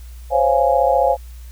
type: chord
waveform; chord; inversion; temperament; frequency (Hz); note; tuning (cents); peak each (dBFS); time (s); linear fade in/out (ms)
sine; Db major seventh; third; just; 519.7 / 554.4 / 693 / 831.5; C5 / Db5 / F5 / Ab5; -12 / 0 / -14 / +2; -18; 0.3-1.17; 50
effects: added 60 Hz sine -33 dBFS peak until 1.51 s + white hiss -50 dBFS RMS until 1.51 s